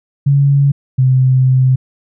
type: tone pair in turn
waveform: sine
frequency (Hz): 140.4 / 129.75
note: C#3 / C3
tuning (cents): +22 / -14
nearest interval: minor second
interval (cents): 136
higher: first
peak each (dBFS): -7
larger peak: neither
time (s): 0.26-0.72 / 0.98-1.76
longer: second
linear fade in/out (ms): 10
effects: none